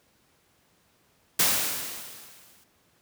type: noise with exponential decay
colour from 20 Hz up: white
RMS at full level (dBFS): -20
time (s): 1.39-2.64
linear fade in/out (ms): 5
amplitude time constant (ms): 270
effects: pink hiss -65 dBFS RMS until 3.01 s + high-pass 80 Hz 12 dB/octave